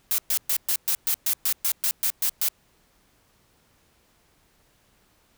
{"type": "noise bursts", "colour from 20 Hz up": "blue", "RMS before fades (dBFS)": -23, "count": 13, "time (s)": [0.11, 2.486], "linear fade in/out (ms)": 0, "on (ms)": 72, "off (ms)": 120, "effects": ["pink hiss -63 dBFS RMS until 5.37 s"]}